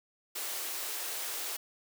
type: high-pass noise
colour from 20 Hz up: white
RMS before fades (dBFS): -37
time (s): 0.35-1.57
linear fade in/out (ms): 10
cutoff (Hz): 300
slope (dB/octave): 96
effects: none